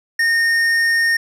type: tone with tanh clipping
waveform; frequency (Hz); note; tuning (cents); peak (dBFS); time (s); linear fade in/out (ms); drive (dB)
sine; 1838; A#6; -25; -15; 0.19-1.17; 5; 11
effects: none